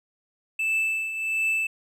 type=tone with tremolo; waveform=triangle; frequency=2637 Hz; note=E7; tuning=in tune; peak=-19 dBFS; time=0.59-1.67 s; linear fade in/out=5 ms; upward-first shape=triangle; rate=1.4 Hz; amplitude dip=65%; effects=none